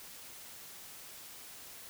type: silence
effects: white hiss -50 dBFS RMS until 1.89 s